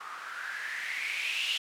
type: noise with low-pass filter sweep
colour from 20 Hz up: violet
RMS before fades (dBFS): -35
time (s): 0-1.58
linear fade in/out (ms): 10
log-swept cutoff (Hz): 1200 to 3000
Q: 7.2
effects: none